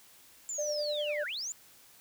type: linear two-way sweep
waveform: sine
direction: down then up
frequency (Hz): 7290 to 1396.9 to 7290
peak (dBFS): -34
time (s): 0.49-1.52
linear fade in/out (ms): 0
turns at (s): 1.25
type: tone with tremolo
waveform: sine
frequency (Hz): 594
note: D5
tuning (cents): +20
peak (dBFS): -29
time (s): 0.58-1.24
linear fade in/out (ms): 10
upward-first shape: sine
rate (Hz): 10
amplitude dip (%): 35
effects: tanh soft clip ceiling -24 dBFS + white hiss -58 dBFS RMS until 2 s